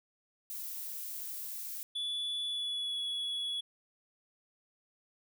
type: noise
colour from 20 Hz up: violet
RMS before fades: -41 dBFS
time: 0.5-1.83 s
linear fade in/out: 0 ms
type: tone with pitch glide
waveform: triangle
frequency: 3440 to 3377 Hz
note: A7 to G#7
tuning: -40 to +28 cents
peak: -32 dBFS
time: 1.95-3.61 s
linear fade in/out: 10 ms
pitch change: -32 cents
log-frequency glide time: 2.46-2.99 s
effects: none